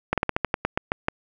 slowing click train, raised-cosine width 0.5 ms, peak -6 dBFS, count 11, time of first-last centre 0.13-1.084 s, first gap 47 ms, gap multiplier 1.15, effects none

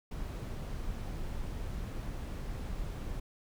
brown noise, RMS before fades -38 dBFS, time 0.11-3.2 s, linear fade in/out 5 ms, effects none

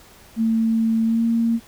sine tone with pitch glide, 224.8 to 230.1 Hz, A3 to A#3, +37 to -22 cents, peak -16 dBFS, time 0.36-1.6 s, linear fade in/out 50 ms, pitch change +41 cents, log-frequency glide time 1.04-1.24 s, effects pink hiss -48 dBFS RMS until 1.67 s

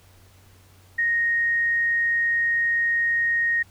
sine tone, 1864.7 Hz, A#6, in tune, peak -19 dBFS, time 0.98-3.63 s, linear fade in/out 10 ms, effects added 93 Hz sine -52 dBFS peak until 3.7 s + pink hiss -56 dBFS RMS until 3.7 s

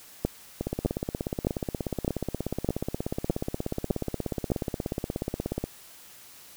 two click trains, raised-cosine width 2 ms, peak -15 / -10 dBFS, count 85 / 8, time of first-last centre 0.61-5.64 / 0.25-4.518 s, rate 16.7 / 1.64 Hz, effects white hiss -50 dBFS RMS until 6.56 s

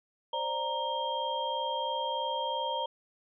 sine tone cluster, 526 / 589 / 931 / 3206 Hz, C5 / D5 / A#5 / G7, +9 / +5 / -2 / +38 cents, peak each -37 / -38 / -32 / -37 dBFS, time 0.33-2.86 s, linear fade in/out 5 ms, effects none

